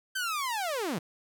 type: linear sweep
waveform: sawtooth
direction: down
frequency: 1568 to 138.59 Hz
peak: -26 dBFS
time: 0.15-0.99 s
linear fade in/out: 10 ms
effects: none